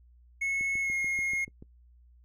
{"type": "tone with pitch glide", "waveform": "triangle", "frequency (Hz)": [2189, 2150], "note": ["C#7", "C7"], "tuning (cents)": [-22, 47], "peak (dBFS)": -26, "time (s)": [0.41, 1.45], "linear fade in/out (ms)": 10, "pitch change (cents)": -31, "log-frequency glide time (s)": [0.81, 0.93]}
{"type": "click train", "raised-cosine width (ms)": 3, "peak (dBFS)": -33, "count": 8, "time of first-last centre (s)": [0.61, 1.624], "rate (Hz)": 6.9}
{"effects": ["noise-tail reverb RT60 0.1 s tail -21 dB re dry", "added 60 Hz sine -55 dBFS peak until 2.24 s"]}